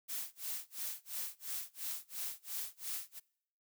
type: noise with tremolo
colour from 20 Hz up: blue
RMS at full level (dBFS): -39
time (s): 0.08-3.2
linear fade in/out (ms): 20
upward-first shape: sine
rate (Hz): 2.9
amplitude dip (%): 100
effects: noise-tail reverb RT60 0.7 s tail -24 dB re dry